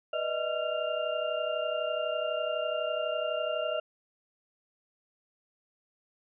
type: tone cluster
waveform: sine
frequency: 489.3 / 604 / 636 / 1371 / 2796 Hz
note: B4 / D5 / D#5 / F6 / F7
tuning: -16 / +48 / +38 / -32 / +1 cents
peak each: -39 / -33 / -32 / -38 / -39 dBFS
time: 0.13-3.8 s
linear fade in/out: 5 ms
effects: none